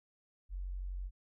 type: tone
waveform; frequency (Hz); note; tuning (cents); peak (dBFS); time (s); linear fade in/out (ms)
sine; 46; F#1; -9; -37; 0.49-1.11; 50
effects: none